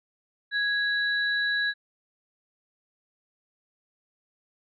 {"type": "tone pair together", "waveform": "sine", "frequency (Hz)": [1661.2, 3936], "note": ["G#6", "B7"], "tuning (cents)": [0, -7], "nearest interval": "octave + minor third", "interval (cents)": 1493, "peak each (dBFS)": [-24, -31], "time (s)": [0.51, 1.74], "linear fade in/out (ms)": 50, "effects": []}